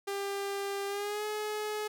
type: tone with pitch glide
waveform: sawtooth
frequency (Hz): 398 to 424.1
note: G4 to G#4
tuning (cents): +26 to +36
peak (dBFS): -29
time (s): 0.07-1.88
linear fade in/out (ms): 10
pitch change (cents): +110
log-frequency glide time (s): 0.87-1.25
effects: none